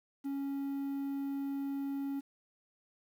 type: tone with quantisation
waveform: triangle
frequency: 277.2 Hz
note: C#4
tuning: in tune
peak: -32 dBFS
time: 0.24-2.21 s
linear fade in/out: 20 ms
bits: 10
effects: none